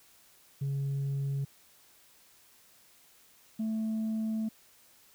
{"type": "tone pair in turn", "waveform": "sine", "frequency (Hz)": [138.59, 220], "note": ["C#3", "A3"], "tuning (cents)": [0, 0], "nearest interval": "minor sixth", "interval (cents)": 800, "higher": "second", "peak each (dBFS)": -27, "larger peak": "neither", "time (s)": [[0.61, 1.45], [3.59, 4.49]], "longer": "second", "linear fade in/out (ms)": 10, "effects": ["tanh soft clip ceiling -28 dBFS", "white hiss -61 dBFS RMS until 5.14 s"]}